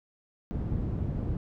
white low-pass noise, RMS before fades -31 dBFS, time 0.51-1.37 s, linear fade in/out 0 ms, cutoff 150 Hz, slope 12 dB/octave, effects none

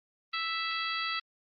harmonic tone, 659.3 Hz, E5, in tune, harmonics 2 / 3 / 4 / 5 / 6 / 7, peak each -35 / -37 / -38 / -39 / -40 / -40 dBFS, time 0.33-1.2 s, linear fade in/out 10 ms, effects Opus 24 kbps

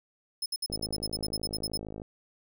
sawtooth tone bursts, 5170 Hz, E8, 34 cents flat, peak -27 dBFS, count 14, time 0.42-1.773 s, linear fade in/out 5 ms, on 40 ms, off 61 ms
click train, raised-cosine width 2 ms, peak -26 dBFS, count 71, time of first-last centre 0.7-2.018 s, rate 53.1 Hz
effects none

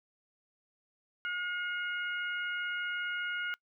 harmonic tone, 717 Hz, F5, 45 cents sharp, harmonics 2 / 3 / 4, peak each -33 / -41 / -42 dBFS, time 1.25-3.54 s, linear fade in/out 0 ms, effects noise-tail reverb RT60 0.1 s tail -24 dB re dry

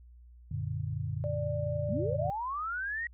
sine chord, Gb augmented, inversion none, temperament equal, 92.5 / 116.54 / 146.83 Hz, Gb2 / Bb2 / D3, 0 / 0 / 0 cents, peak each -36 dBFS, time 0.51-2.3 s, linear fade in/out 5 ms
sine tone, 589 Hz, D5, 5 cents sharp, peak -33 dBFS, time 1.24-2.3 s, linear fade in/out 0 ms
sine linear sweep, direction up, 164.3 to 1920 Hz, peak -32 dBFS, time 1.89-3.07 s, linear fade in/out 2 ms
effects added 60 Hz sine -51 dBFS peak until 3.13 s

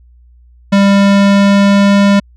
square tone with pitch glide, 198.7 to 200.2 Hz, G3 to G3, +24 to +37 cents, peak -6 dBFS, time 0.72-2.2 s, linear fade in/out 10 ms, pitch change +13 cents, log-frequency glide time 0.83-1.89 s, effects added 60 Hz sine -40 dBFS peak until 2.36 s + low-pass 5000 Hz 12 dB/octave

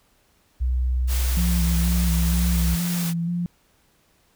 sine tone, 62.7 Hz, B1, 27 cents sharp, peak -19 dBFS, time 0.6-2.76 s, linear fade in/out 20 ms
white noise, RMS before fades -31 dBFS, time 1.07-3.14 s, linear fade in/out 50 ms
sine tone with vibrato, 171.5 Hz, F3, 31 cents flat, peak -22 dBFS, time 1.37-3.46 s, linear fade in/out 0 ms, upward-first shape square, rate 2.1 Hz, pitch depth 27 cents each way
effects pink hiss -62 dBFS RMS until 4.35 s

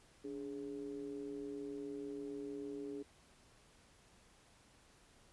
triangle ring-modulated tone, 63.3 Hz, B1, 43 cents sharp, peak -37 dBFS, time 0.24-3.03 s, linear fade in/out 10 ms, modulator 352 Hz, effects pink hiss -66 dBFS RMS until 5.32 s + resampled to 24000 Hz

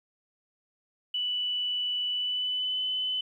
sine tone with pitch glide, 2967 to 3019 Hz, F#7 to F#7, +4 to +34 cents, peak -27 dBFS, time 1.14-3.21 s, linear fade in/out 5 ms, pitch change +30 cents, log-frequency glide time 2.1-2.81 s, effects 11-bit

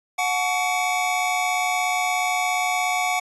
square tone cluster, 730 / 859 / 1129 / 2267 Hz, F#5 / A5 / C#6 / C#7, -24 / -42 / +31 / +38 cents, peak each -24 / -32 / -31 / -26 dBFS, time 0.18-3.2 s, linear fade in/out 10 ms, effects resampled to 24000 Hz

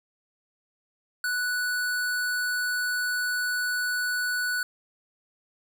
square tone, 1480 Hz, F#6, in tune, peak -26 dBFS, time 1.24-4.63 s, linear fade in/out 2 ms, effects none

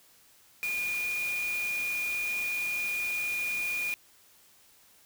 sine tone in noise, 2433 Hz, D#7, 39 cents flat, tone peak -29 dBFS, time 0.63-3.94 s, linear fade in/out 0 ms, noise white, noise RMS -41 dBFS, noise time 0.63-3.94 s, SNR +9 dB, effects white hiss -60 dBFS RMS until 5.05 s

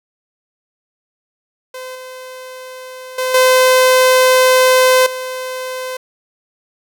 sawtooth tone with level steps, 513 Hz, C5, 34 cents flat, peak -23 / -26 / -12 / -4 / -18 dBFS, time 1.74-5.97 s, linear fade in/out 5 ms, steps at 1.95 / 3.18 / 3.34 / 5.06 s, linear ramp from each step 5 ms, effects none

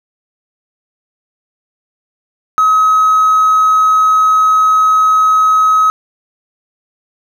triangle tone with hard clipping, 1275 Hz, D#6, 42 cents sharp, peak -7 dBFS, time 2.58-5.9 s, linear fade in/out 0 ms, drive 4 dB, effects none

